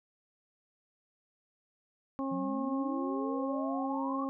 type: harmonic tone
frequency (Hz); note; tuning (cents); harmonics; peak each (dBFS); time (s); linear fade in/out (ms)
270.5; C#4; -42; 1 / 2 / 3 / 4; -33 / -40 / -43 / -40; 2.19-4.29; 0
type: exponential sweep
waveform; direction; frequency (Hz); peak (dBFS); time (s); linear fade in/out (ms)
sine; up; 171.1 to 1168; -37; 2.31-4.25; 10
effects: none